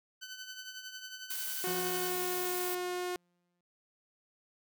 15% pulse tone with tremolo, 1515 Hz, F#6, 40 cents sharp, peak -34 dBFS, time 0.21-2.11 s, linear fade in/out 20 ms, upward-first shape triangle, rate 11 Hz, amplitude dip 65%
blue noise, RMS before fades -38 dBFS, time 1.3-2.75 s, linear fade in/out 5 ms
sawtooth tone with pitch glide, 365 to 359.4 Hz, F#4 to F4, -24 to +50 cents, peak -30 dBFS, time 1.64-3.16 s, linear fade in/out 0 ms, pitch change -26 cents, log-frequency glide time 1.74-2.88 s
sawtooth tone with exponential decay, 175.9 Hz, F3, 13 cents sharp, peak -36 dBFS, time 1.67-3.61 s, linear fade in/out 2 ms, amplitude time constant 420 ms
effects none

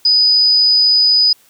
sine tone, 4978 Hz, D#8, in tune, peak -8 dBFS, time 0.05-1.33 s, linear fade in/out 5 ms, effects white hiss -51 dBFS RMS until 1.49 s + high-pass 80 Hz 12 dB/octave

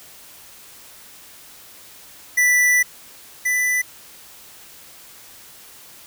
square tone pair in turn, 1975.5 / 1990.4 Hz, B6 / B6, 0 / +13 cents, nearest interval unison, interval 13 cents, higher second, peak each -14 / -18 dBFS, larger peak first, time 2.37-2.83 / 3.45-3.82 s, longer first, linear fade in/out 10 ms, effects white hiss -44 dBFS RMS until 6.06 s

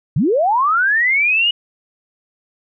sine linear sweep, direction up, 111.9 to 2931 Hz, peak -12 dBFS, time 0.16-1.51 s, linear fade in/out 5 ms, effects none

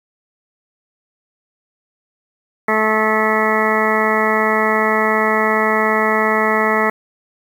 harmonic tone, 217.3 Hz, A3, 21 cents flat, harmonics 1 / 2 / 3 / 4 / 5 / 6 / 8 / 9 / 10, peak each -22 / -20 / -22 / -22 / -22 / -21 / -25 / -20 / -26 dBFS, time 2.68-6.9 s, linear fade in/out 5 ms, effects 7-bit

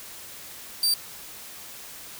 sawtooth tone, 4665 Hz, D8, 12 cents flat, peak -17 dBFS, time 0.83-0.94 s, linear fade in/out 2 ms, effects white hiss -42 dBFS RMS until 2.19 s

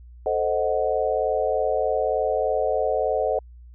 sine chord, A diminished seventh, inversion none, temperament equal, 440 / 523.3 / 622.3 / 740 Hz, A4 / C5 / Eb5 / Gb5, 0 / 0 / 0 / 0 cents, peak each -26 / -25 / -25 / -27 dBFS, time 0.26-3.39 s, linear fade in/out 2 ms, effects added 60 Hz sine -42 dBFS peak until 3.74 s

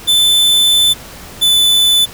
45% pulse tone pair in turn, 3520 / 3498 Hz, A7 / A7, 0 / -11 cents, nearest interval unison, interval 11 cents, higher first, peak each -8 dBFS, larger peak neither, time 0.07-0.94 / 1.41-2.06 s, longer first, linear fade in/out 20 ms, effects pink hiss -33 dBFS RMS until 2.13 s

